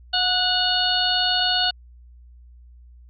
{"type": "harmonic tone with a mistuned harmonic", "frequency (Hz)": 727, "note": "F#5", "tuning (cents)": -31, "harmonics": [1, 2, 4, 5, 6], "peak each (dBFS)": [-26, -26, -23, -27, -23], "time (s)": [0.13, 1.71], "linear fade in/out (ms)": 10, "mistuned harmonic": 2, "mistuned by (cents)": 21, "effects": ["added 60 Hz sine -44 dBFS peak until 3.09 s", "AAC 48 kbps"]}